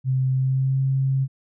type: tone with pitch glide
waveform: sine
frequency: 130.81 to 134.18 Hz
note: C3 to C3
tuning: 0 to +44 cents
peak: -18 dBFS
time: 0.04-1.28 s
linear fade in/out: 50 ms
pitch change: +44 cents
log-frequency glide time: 0.32-0.81 s
effects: none